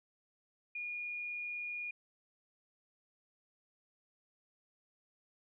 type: tone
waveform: sine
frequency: 2436 Hz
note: D#7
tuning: 37 cents flat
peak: -38 dBFS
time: 0.75-1.91 s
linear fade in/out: 5 ms
effects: none